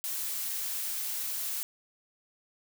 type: noise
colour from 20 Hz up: blue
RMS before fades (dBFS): -34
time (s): 0.04-1.63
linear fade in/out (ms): 0
effects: none